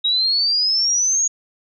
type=exponential sweep; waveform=sine; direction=up; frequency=3794 to 6730 Hz; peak=-15 dBFS; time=0.04-1.28 s; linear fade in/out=10 ms; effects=none

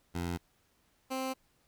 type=tone pair in turn; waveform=15% pulse; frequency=86.6 / 262.4 Hz; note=F2 / C4; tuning=-14 / +5 cents; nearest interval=octave + perfect fifth; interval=1919 cents; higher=second; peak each=-27 dBFS; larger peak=neither; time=0.14-0.38 / 1.1-1.34 s; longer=neither; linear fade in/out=20 ms; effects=pink hiss -71 dBFS RMS until 1.67 s

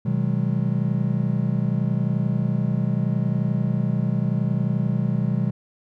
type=chord; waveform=triangle; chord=G# minor seventh; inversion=first; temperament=just; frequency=124.59 / 155.74 / 186.89 / 207.7 Hz; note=B2 / D#3 / F#3 / G#3; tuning=+16 / +2 / +18 / 0 cents; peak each=-22 / -23 / -24 / -25 dBFS; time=0.05-5.51 s; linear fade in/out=10 ms; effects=none

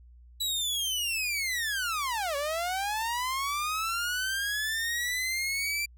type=linear two-way sweep; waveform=sawtooth; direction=down then up; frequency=3951 to 554.4 to 2359 Hz; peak=-25 dBFS; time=0.4-5.86 s; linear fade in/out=10 ms; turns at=2.36 s; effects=added 60 Hz sine -50 dBFS peak until 5.97 s

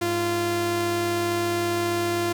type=tone pair together; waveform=sawtooth; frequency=103.49 / 345.6 Hz; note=G#2 / F4; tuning=-6 / -18 cents; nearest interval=octave + major sixth; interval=2088 cents; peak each=-28 / -19 dBFS; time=0.01-2.33 s; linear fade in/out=10 ms; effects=none

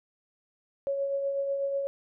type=tone with tremolo; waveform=sine; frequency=554.4 Hz; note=C#5; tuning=in tune; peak=-25 dBFS; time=0.87-1.87 s; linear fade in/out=0 ms; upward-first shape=triangle; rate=8.1 Hz; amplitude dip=40%; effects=none

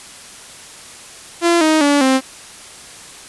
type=tone with pitch steps; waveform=sawtooth; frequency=341.5 / 313.2 / 287.2 / 263.3 Hz; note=F4 / D#4 / D4 / C4; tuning=-39 / +11 / -39 / +11 cents; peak=-7 dBFS; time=1.41-2.21 s; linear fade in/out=50 ms; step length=200 ms; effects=white hiss -37 dBFS RMS until 3.28 s + resampled to 24000 Hz

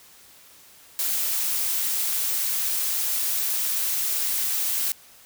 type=noise; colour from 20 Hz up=blue; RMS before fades=-25 dBFS; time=0.99-4.92 s; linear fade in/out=0 ms; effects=white hiss -51 dBFS RMS until 5.25 s

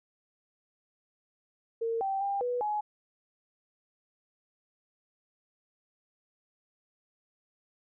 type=tone with pitch steps; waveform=sine; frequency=457.4 / 778 / 797 / 490.5 / 841 Hz; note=A#4 / G5 / G5 / B4 / G#5; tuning=-33 / -13 / +28 / -12 / +22 cents; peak=-28 dBFS; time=1.81-2.81 s; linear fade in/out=10 ms; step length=200 ms; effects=none

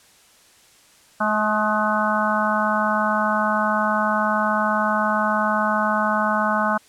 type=harmonic tone with a mistuned harmonic; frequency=213.6 Hz; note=G#3; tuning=49 cents sharp; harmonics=1 / 3 / 4 / 5 / 6 / 7; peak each=-25 / -25 / -25 / -25 / -25 / -25 dBFS; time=1.2-6.78 s; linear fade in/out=10 ms; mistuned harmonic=6; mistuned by=-28 cents; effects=white hiss -53 dBFS RMS until 6.88 s + low-pass 10000 Hz 12 dB/octave

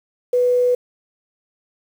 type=tone with quantisation; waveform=sine; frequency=493.9 Hz; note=B4; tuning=in tune; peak=-13 dBFS; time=0.33-0.75 s; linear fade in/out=5 ms; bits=7; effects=none

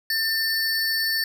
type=tone pair together; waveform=square; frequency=1792 / 4492 Hz; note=A6 / C#8; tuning=+31 / +22 cents; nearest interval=octave + major third; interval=1591 cents; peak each=-25 dBFS; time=0.1-1.24 s; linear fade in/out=2 ms; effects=10-bit

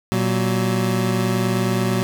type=tone pair together; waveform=25% pulse; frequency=118.63 / 187.6 Hz; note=A#2 / F#3; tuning=+31 / +24 cents; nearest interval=minor sixth; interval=793 cents; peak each=-17 dBFS; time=0.12-2.03 s; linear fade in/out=0 ms; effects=none

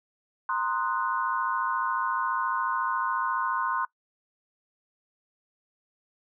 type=chord; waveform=sine; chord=C half-diminished seventh; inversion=third; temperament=equal; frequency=932.3 / 1046.5 / 1244.5 / 1480 Hz; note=Bb5 / C6 / Eb6 / Gb6; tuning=0 / 0 / 0 / 0 cents; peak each=-33 / -28 / -34 / -32 dBFS; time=0.49-3.85 s; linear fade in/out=2 ms; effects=noise-tail reverb RT60 0.1 s tail -21 dB re dry

